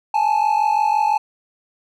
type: tone pair together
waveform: triangle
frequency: 834.1 / 880 Hz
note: G#5 / A5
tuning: +7 / 0 cents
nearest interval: minor second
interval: 93 cents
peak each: -15 dBFS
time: 0.14-1.18 s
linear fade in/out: 5 ms
effects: tanh soft clip ceiling -8 dBFS